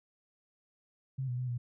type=tone with pitch steps; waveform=sine; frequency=132.7 / 123.3 / 126.4 / 121.1 Hz; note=C3 / B2 / B2 / B2; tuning=+25 / -2 / +41 / -34 cents; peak=-32 dBFS; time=1.18-1.58 s; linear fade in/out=10 ms; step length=100 ms; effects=none